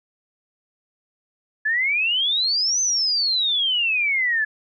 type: exponential two-way sweep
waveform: sine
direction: up then down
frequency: 1700 to 6220 to 1700 Hz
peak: -18 dBFS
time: 1.65-4.45 s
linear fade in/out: 10 ms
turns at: 2.81 s
effects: none